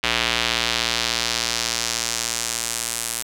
square tone with band-pass filter sweep, 58.27 Hz, A#1, in tune, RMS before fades -24 dBFS, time 0.03-3.23 s, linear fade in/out 10 ms, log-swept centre 3000 to 9600 Hz, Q 1.4, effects none

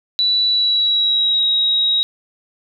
sine tone with pitch glide, 3951 to 3810 Hz, B7 to A#7, 0 to +37 cents, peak -13 dBFS, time 0.19-2.03 s, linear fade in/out 0 ms, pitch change -63 cents, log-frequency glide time 0.48-1.47 s, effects none

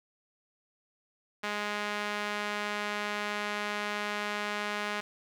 sawtooth tone with band-pass filter, 207.7 Hz, G#3, in tune, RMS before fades -34 dBFS, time 1.43-5.01 s, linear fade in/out 10 ms, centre 1900 Hz, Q 0.89, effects 9-bit

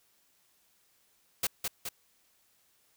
white noise with echo, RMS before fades -29 dBFS, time 1.43-1.47 s, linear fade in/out 5 ms, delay 210 ms, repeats 2, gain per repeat -4 dB, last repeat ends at 1.89 s, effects white hiss -69 dBFS RMS until 2.96 s

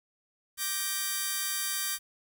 5% pulse chord, G minor, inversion second, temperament just, 1176 / 1568 / 1881.6 Hz, D6 / G6 / Bb6, +2 / 0 / +16 cents, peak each -25 / -23 / -25 dBFS, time 0.57-1.99 s, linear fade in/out 50 ms, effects 9-bit

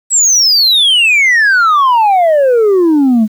sine exponential sweep, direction down, 7920 to 207.7 Hz, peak -3 dBFS, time 0.1-3.28 s, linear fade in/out 50 ms, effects tanh soft clip ceiling -5 dBFS + 7-bit

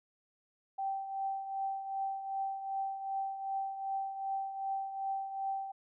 sine tone with tremolo, 779 Hz, G5, 11 cents flat, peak -31 dBFS, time 0.78-5.72 s, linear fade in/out 10 ms, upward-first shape triangle, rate 2.6 Hz, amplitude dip 65%, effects none

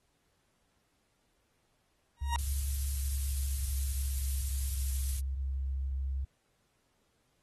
40% pulse tone with exponential growth, 943 Hz, A#5, 20 cents sharp, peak -27 dBFS, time 2.17-2.36 s, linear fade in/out 0 ms, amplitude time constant 41 ms
sine tone with pitch glide, 69.3 to 67.02 Hz, C#2 to C2, 0 to +42 cents, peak -31 dBFS, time 2.21-6.25 s, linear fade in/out 10 ms, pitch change -58 cents, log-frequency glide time 2.63-4.45 s
violet noise, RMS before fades -37 dBFS, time 2.38-5.2 s, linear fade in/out 10 ms
effects pink hiss -75 dBFS RMS until 7.42 s + AAC 32 kbps

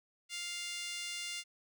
5% pulse tone with high-pass filter, 700 Hz, F5, 4 cents sharp, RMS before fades -41 dBFS, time 0.29-1.44 s, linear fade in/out 50 ms, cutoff 2300 Hz, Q 2.1, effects none

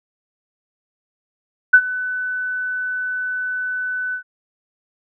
sine tone with ADSR envelope, 1500 Hz, F#6, 23 cents sharp, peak -3 dBFS, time 1.73-4.23 s, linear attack 11 ms, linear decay 63 ms, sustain -18 dB, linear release 93 ms, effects none

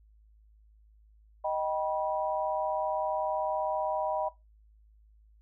sine chord, Eb augmented, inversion none, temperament just, 622.3 / 777.8 / 972.3 Hz, Eb5 / G5 / B5, 0 / -14 / -27 cents, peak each -31 / -33 / -34 dBFS, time 1.44-4.29 s, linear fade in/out 10 ms, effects noise-tail reverb RT60 0.2 s tail -17 dB re dry + added 53 Hz sine -57 dBFS peak until 5.41 s

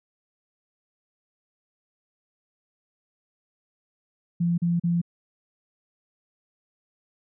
sine tone bursts, 171.6 Hz, F3, 30 cents flat, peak -20 dBFS, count 3, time 4.4-5.016 s, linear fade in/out 10 ms, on 180 ms, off 38 ms, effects none

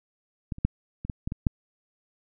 clicks, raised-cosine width 5 ms, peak -18 / -28 / -9 / -22 / -17 / -17 / -19 / -9 dBFS, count 8, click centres 0.522 / 0.584 / 0.65 / 1.05 / 1.098 / 1.275 / 1.321 / 1.468 s, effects none

